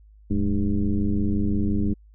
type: tone with frequency modulation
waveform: sine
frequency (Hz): 110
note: A2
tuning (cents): 0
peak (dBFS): -19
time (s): 0.3-1.94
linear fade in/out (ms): 10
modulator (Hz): 97.1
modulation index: 2
effects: added 52 Hz sine -48 dBFS peak until 2.14 s